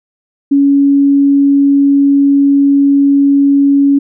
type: tone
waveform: sine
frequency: 280 Hz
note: C#4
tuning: 18 cents sharp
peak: -5 dBFS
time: 0.51-3.99 s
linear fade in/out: 10 ms
effects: none